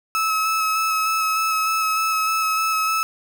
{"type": "tone with vibrato", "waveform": "35% pulse", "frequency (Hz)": 1295, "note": "E6", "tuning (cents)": -31, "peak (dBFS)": -17, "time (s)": [0.15, 3.03], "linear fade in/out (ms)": 0, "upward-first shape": "square", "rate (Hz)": 3.3, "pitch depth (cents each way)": 11, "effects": []}